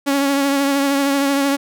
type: tone with vibrato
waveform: sawtooth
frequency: 278.4 Hz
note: C#4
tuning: 8 cents sharp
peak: -11 dBFS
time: 0.06-1.57 s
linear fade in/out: 20 ms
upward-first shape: triangle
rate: 13 Hz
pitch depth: 34 cents each way
effects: none